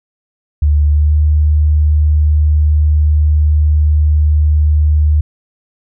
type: tone with pitch glide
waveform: sine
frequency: 73.9 to 75.63 Hz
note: D2 to D#2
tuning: +11 to -49 cents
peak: -7 dBFS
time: 0.62-5.21 s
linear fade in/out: 5 ms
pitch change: +40 cents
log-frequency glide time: 0.89-1.15 s
effects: none